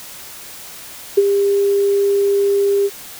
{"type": "tone with ADSR envelope", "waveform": "sine", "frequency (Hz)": 400, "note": "G4", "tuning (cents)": 35, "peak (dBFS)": -5, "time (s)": [1.17, 2.9], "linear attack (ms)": 11, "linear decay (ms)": 34, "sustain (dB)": -7, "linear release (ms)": 45, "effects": ["white hiss -35 dBFS RMS until 3.19 s"]}